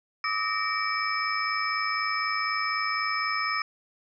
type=tone cluster; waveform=sine; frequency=1169 / 1273 / 1847 / 2303 / 5220 Hz; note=D6 / D#6 / A#6 / D7 / E8; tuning=-8 / +39 / -16 / -34 / -18 cents; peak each=-33 / -30 / -33 / -31 / -34 dBFS; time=0.24-3.62 s; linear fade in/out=2 ms; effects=none